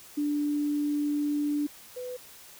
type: tone pair in turn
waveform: sine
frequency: 293.4 / 499.7 Hz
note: D4 / B4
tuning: -2 / +20 cents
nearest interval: major sixth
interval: 922 cents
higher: second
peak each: -25 / -34 dBFS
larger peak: first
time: 0.17-1.67 / 1.96-2.17 s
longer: first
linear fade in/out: 10 ms
effects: white hiss -50 dBFS RMS until 2.59 s